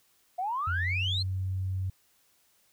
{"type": "exponential sweep", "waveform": "sine", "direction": "up", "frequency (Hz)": [696, 4314], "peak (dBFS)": -28, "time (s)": [0.38, 1.23], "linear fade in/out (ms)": 10}
{"type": "tone with pitch glide", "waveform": "sine", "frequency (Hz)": [87.31, 94.12], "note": ["F2", "F#2"], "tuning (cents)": [0, 30], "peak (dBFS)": -28, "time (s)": [0.67, 1.9], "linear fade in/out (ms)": 5, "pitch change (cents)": 130, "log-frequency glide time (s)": [0.78, 1.02]}
{"effects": ["tanh soft clip ceiling -20 dBFS", "white hiss -67 dBFS RMS until 2.72 s"]}